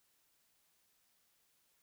silence, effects white hiss -75 dBFS RMS until 1.82 s

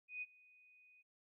sine tone with ADSR envelope, 2489 Hz, D#7, in tune, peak -40 dBFS, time 0.08-1.03 s, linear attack 140 ms, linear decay 34 ms, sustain -24 dB, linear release 26 ms, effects none

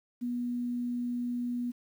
sine tone, 243.1 Hz, B3, 27 cents flat, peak -30 dBFS, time 0.21-1.72 s, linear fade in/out 20 ms, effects 10-bit

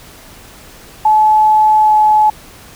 sine tone with pitch glide, 860 to 854.6 Hz, A5 to G#5, -40 to +49 cents, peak -6 dBFS, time 1.05-2.3 s, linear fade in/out 5 ms, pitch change -11 cents, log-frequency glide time 1.81-1.93 s, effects pink hiss -38 dBFS RMS until 2.75 s

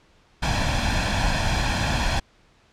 pink noise with comb filter, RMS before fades -22 dBFS, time 0.42-2.2 s, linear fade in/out 10 ms, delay 1.2 ms, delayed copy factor +0.7, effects pink hiss -58 dBFS RMS until 2.72 s + low-pass 5000 Hz 12 dB/octave

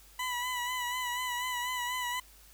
20% pulse tone with vibrato, 990 Hz, B5, 4 cents sharp, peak -27 dBFS, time 0.19-2.2 s, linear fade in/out 5 ms, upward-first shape sine, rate 4.1 Hz, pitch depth 41 cents each way, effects added 50 Hz sine -58 dBFS peak until 2.53 s + white hiss -58 dBFS RMS until 2.53 s

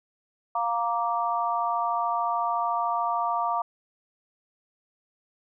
harmonic tone, 233.7 Hz, A#3, 5 cents sharp, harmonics 3 / 4 / 5, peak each -28 / -28 / -28 dBFS, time 0.55-3.62 s, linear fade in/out 5 ms, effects none

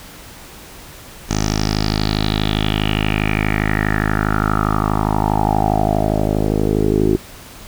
10% pulse tone with low-pass filter sweep, 52.4 Hz, G#1, 16 cents sharp, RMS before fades -17 dBFS, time 1.29-7.17 s, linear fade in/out 10 ms, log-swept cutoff 6400 to 370 Hz, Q 5.6, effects pink hiss -38 dBFS RMS until 7.67 s

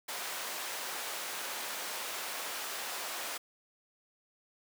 pink high-pass noise, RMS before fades -39 dBFS, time 0.08-3.38 s, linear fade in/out 10 ms, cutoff 680 Hz, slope 12 dB/octave, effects none

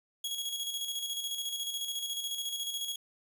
sawtooth tone with tremolo, 3322 Hz, G#7, in tune, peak -29 dBFS, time 0.24-2.96 s, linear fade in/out 5 ms, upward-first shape square, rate 14 Hz, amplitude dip 45%, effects none

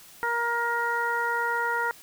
harmonic tone, 471 Hz, A#4, 18 cents sharp, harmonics 1 / 2 / 3 / 4, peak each -33 / -28 / -28 / -32 dBFS, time 0.23-1.91 s, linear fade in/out 0 ms, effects white hiss -50 dBFS RMS until 2.02 s

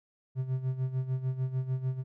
triangle tone with tremolo, 130 Hz, C3, 11 cents flat, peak -24 dBFS, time 0.35-2.04 s, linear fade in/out 50 ms, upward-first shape sine, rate 6.7 Hz, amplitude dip 75%, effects none

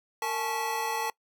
square tone cluster, 458.2 / 831 / 872 / 1107 / 1953 Hz, A#4 / G#5 / A5 / C#6 / B6, -30 / +1 / -16 / -3 / -20 cents, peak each -37 / -39 / -32 / -38 / -39 dBFS, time 0.22-1.1 s, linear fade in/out 2 ms, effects noise-tail reverb RT60 0.1 s tail -23 dB re dry

